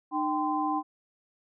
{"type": "tone cluster", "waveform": "sine", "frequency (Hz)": [303.3, 782, 1031], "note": ["D#4", "G5", "C6"], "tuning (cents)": [-44, -4, -26], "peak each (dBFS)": -30, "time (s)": [0.11, 0.83], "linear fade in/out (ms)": 50, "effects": []}